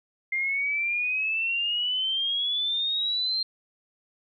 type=exponential sweep; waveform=sine; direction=up; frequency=2100 to 4186 Hz; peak=-24 dBFS; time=0.32-3.43 s; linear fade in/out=5 ms; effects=none